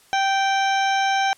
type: harmonic tone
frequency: 781 Hz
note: G5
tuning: 7 cents flat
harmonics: 1 / 2 / 3 / 4 / 5 / 7 / 8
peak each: -19 / -25 / -29 / -31 / -33 / -36 / -37 dBFS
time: 0.13-1.33 s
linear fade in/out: 0 ms
effects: white hiss -54 dBFS RMS until 1.37 s + low-pass 11000 Hz 12 dB/octave